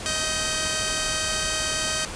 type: tone pair together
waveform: 5% pulse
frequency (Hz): 628 / 1553.5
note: D#5 / G6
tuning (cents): +16 / -16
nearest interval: octave + major third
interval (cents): 1568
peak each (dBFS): -15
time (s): 0.06-2.05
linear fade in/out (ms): 0
effects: pink hiss -34 dBFS RMS until 2.15 s + resampled to 22050 Hz